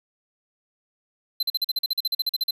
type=tone bursts; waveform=square; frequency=4075 Hz; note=C8; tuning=47 cents flat; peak=-21 dBFS; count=16; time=1.4-2.509 s; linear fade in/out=5 ms; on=29 ms; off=43 ms; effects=none